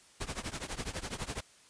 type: noise with tremolo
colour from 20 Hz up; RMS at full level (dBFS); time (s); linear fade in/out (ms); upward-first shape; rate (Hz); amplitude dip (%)
pink; -35; 0.2-1.41; 10; triangle; 12; 95
effects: white hiss -60 dBFS RMS until 1.69 s + resampled to 22050 Hz